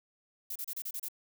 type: noise bursts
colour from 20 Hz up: violet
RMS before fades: -38 dBFS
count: 7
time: 0.5-1.085 s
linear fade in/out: 5 ms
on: 57 ms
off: 31 ms
effects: none